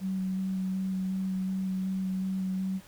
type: tone with vibrato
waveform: sine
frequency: 188.8 Hz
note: F#3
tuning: 35 cents sharp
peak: -28 dBFS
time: 0-2.81 s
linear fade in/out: 50 ms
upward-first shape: square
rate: 2.7 Hz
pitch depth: 9 cents each way
effects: pink hiss -54 dBFS RMS until 2.87 s